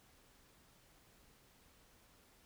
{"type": "silence", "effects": ["pink hiss -67 dBFS RMS until 2.45 s"]}